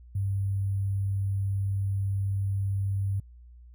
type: tone with sample-and-hold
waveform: sine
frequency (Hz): 98.3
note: G2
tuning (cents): +5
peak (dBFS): -25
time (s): 0.15-3.2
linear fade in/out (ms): 5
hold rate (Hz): 11025
effects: added 60 Hz sine -47 dBFS peak until 3.74 s